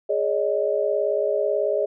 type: chord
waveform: sine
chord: Ab suspended fourth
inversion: none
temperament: equal with one note detuned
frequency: 415.3 / 564.1 / 622.3 Hz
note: Ab4 / Db5 / Eb5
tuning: 0 / +30 / 0 cents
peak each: -24 dBFS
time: 0.09-1.86 s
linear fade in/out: 10 ms
effects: none